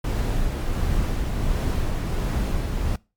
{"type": "noise with tremolo", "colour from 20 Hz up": "brown", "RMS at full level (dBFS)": -22, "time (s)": [0.04, 2.96], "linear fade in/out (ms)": 5, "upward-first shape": "sine", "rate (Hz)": 1.4, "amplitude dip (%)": 25, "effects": ["noise-tail reverb RT60 0.3 s tail -24 dB re dry", "MP3 96 kbps"]}